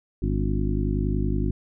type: harmonic tone with a mistuned harmonic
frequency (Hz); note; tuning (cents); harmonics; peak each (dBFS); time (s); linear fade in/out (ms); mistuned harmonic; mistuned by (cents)
50.7; G#1; -41; 1 / 2 / 3 / 4 / 5 / 6 / 7; -25 / -28 / -30 / -31 / -32 / -33 / -33; 0.22-1.51; 5; 6; -75
effects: none